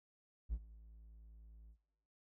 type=tone with ADSR envelope; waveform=triangle; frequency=55 Hz; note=A1; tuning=in tune; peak=-31 dBFS; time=0.49-1.77 s; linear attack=40 ms; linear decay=53 ms; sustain=-23 dB; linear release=70 ms; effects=noise-tail reverb RT60 0.9 s tail -20 dB re dry + tanh soft clip ceiling -28 dBFS